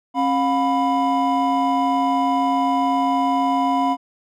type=tone cluster; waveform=triangle; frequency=270.7 / 714 / 990 Hz; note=C#4 / F5 / B5; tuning=-41 / +38 / +4 cents; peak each=-19 dBFS; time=0.14-3.97 s; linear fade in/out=50 ms; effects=none